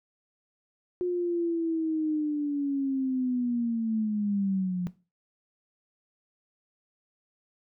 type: linear sweep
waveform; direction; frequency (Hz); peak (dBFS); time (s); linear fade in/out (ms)
sine; down; 360.2 to 176.4; -25; 1.01-4.87; 0
effects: noise-tail reverb RT60 0.3 s tail -17 dB re dry